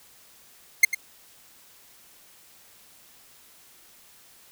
45% pulse tone with echo, 2111 Hz, C7, 15 cents sharp, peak -10 dBFS, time 0.83-0.85 s, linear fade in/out 5 ms, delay 98 ms, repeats 1, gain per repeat -13 dB, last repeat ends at 0.948 s, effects white hiss -54 dBFS RMS until 4.51 s

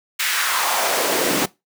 pink noise with high-pass filter sweep, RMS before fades -20 dBFS, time 0.19-1.46 s, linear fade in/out 10 ms, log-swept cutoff 2100 to 230 Hz, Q 1.9, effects noise-tail reverb RT60 0.2 s tail -20 dB re dry

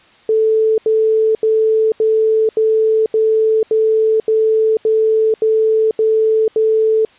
sine tone bursts, 439.5 Hz, A4, 2 cents flat, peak -10 dBFS, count 12, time 0.29-7.05 s, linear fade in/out 2 ms, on 490 ms, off 80 ms, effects white hiss -48 dBFS RMS until 7.18 s + resampled to 8000 Hz

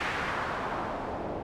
white noise with low-pass filter sweep, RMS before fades -33 dBFS, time 0-1.43 s, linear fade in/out 10 ms, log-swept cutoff 1900 to 590 Hz, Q 1.4, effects none

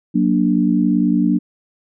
sine chord, Gb augmented, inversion none, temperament equal with one note detuned, 185 / 235.8 / 293.7 Hz, Gb3 / Bb3 / D4, 0 / +20 / 0 cents, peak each -17 dBFS, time 0.14-1.39 s, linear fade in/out 20 ms, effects none

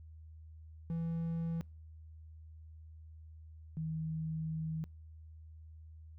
triangle / sine tone pair in turn, 165.8 / 158.99 Hz, E3 / D#3, +10 / +38 cents, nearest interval minor second, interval 72 cents, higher first, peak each -32 / -35 dBFS, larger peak first, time 0.9-1.61 / 3.77-4.84 s, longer second, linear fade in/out 0 ms, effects noise-tail reverb RT60 0.5 s tail -26 dB re dry + added 79 Hz sine -50 dBFS peak until 6.18 s

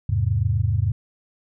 sine chord, E augmented, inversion none, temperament equal, 82.41 / 103.83 / 130.81 Hz, E2 / G#2 / B#2, 0 / 0 / 0 cents, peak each -24 / -20 / -25 dBFS, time 0.09-0.92 s, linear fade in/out 5 ms, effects none

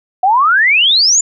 sine exponential sweep, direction up, 720 to 7240 Hz, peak -7 dBFS, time 0.23-1.21 s, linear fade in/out 5 ms, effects none

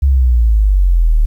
sine exponential sweep, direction down, 70.5 to 36.71 Hz, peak -7 dBFS, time 0.02-1.26 s, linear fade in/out 10 ms, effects 8-bit

